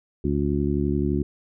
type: harmonic tone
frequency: 71.7 Hz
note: D2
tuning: 41 cents flat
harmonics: 1 / 2 / 3 / 4 / 5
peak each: -27 / -27 / -27 / -27 / -27 dBFS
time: 0.24-1.23 s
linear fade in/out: 5 ms
effects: none